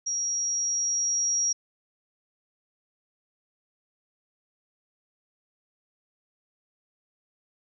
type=tone with level ramp; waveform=sine; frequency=5670 Hz; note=F8; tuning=25 cents sharp; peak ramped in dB=-26 to -22 dBFS; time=0.06-1.53 s; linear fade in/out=10 ms; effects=none